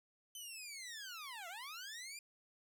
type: linear two-way sweep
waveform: 15% pulse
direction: down then up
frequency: 3077 to 658 to 2427 Hz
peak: -40 dBFS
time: 0.35-2.19 s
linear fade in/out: 2 ms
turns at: 1.48 s
effects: none